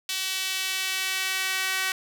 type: tone with high-pass filter sweep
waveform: sawtooth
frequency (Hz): 378.8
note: F#4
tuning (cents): +41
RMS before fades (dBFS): -28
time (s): 0.09-1.92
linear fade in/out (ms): 2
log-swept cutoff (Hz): 3200 to 1800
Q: 1.4
effects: none